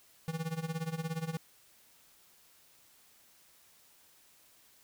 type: tone with tremolo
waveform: square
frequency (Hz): 162.2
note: E3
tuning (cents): -28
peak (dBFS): -32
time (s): 0.28-1.37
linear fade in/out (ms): 0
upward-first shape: sine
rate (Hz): 17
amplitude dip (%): 85
effects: white hiss -63 dBFS RMS until 4.83 s